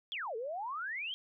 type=exponential two-way sweep; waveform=sine; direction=down then up; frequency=3520 to 427.6 to 3274 Hz; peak=-36 dBFS; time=0.12-1.14 s; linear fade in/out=0 ms; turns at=0.36 s; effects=none